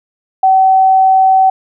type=tone; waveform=sine; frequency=762 Hz; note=G5; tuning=49 cents flat; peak=-5 dBFS; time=0.43-1.5 s; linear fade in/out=5 ms; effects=none